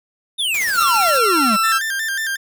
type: exponential sweep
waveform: square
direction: down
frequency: 3729 to 195.8 Hz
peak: -18 dBFS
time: 0.38-1.57 s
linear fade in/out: 20 ms
type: noise with tremolo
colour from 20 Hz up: white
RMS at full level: -28 dBFS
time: 0.54-1.18 s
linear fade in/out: 0 ms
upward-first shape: sine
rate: 15 Hz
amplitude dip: 50%
type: tone with pitch glide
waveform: 40% pulse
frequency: 1365 to 1333.8 Hz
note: F6 to E6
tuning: -40 to +20 cents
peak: -14 dBFS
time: 0.77-1.79 s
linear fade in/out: 20 ms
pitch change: -40 cents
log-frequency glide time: 1.45-1.58 s
type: tone with vibrato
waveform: 40% pulse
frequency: 1685 Hz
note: G#6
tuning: 25 cents sharp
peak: -19 dBFS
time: 1.63-2.37 s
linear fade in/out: 20 ms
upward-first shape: square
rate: 5.5 Hz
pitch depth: 97 cents each way
effects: none